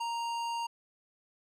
triangle tone with hard clipping, 932.3 Hz, A#5, in tune, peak -34 dBFS, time 0-0.67 s, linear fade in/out 10 ms, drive 18 dB, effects none

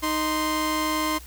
sawtooth tone pair together, 310.4 / 1044 Hz, D#4 / C6, -4 / -4 cents, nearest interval octave + major sixth, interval 2100 cents, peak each -22 dBFS, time 0.02-1.19 s, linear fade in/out 20 ms, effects added 60 Hz sine -42 dBFS peak until 1.26 s + white hiss -47 dBFS RMS until 1.26 s

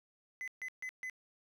triangle tone bursts, 2025 Hz, B6, 43 cents sharp, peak -37 dBFS, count 4, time 0.41-1.098 s, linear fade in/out 0 ms, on 67 ms, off 140 ms, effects none

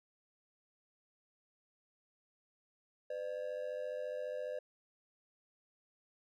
triangle ring-modulated tone, 553 Hz, C#5, 4 cents flat, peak -33 dBFS, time 3.1-4.59 s, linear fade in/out 5 ms, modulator 47.3 Hz, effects none

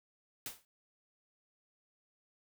white noise with exponential decay, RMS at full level -38 dBFS, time 0.46-0.65 s, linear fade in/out 1 ms, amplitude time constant 40 ms, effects none

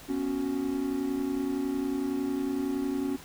triangle chord, B suspended second, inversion none, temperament just, 246.9 / 277.8 / 370.4 Hz, B3 / C#4 / F#4, 0 / +4 / +2 cents, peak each -33 / -27 / -33 dBFS, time 0.08-3.17 s, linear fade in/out 20 ms, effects pink hiss -48 dBFS RMS until 3.24 s

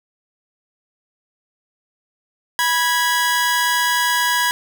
sawtooth tone pair together, 980 / 1656.5 Hz, B5 / G#6, -14 / -5 cents, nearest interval major sixth, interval 909 cents, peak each -15 dBFS, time 2.59-4.51 s, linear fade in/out 0 ms, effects none

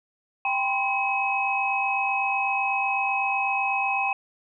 sine tone cluster, 789 / 997 / 1045 / 2550 Hz, G5 / B5 / C6 / D#7, +11 / +16 / -2 / +42 cents, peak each -26 / -34 / -32 / -25 dBFS, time 0.45-4.13 s, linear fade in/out 2 ms, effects none

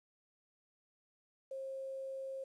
sine tone with quantisation, 535 Hz, C5, 38 cents sharp, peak -40 dBFS, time 1.51-2.44 s, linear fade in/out 5 ms, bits 11, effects resampled to 24000 Hz

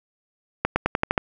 accelerating click train, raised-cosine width 0.5 ms, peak -4 dBFS, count 7, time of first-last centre 0.65-1.178 s, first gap 110 ms, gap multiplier 0.91, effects none

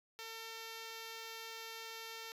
5% pulse tone, 451.5 Hz, A4, 45 cents sharp, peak -34 dBFS, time 0.19-2.32 s, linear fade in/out 0 ms, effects resampled to 32000 Hz

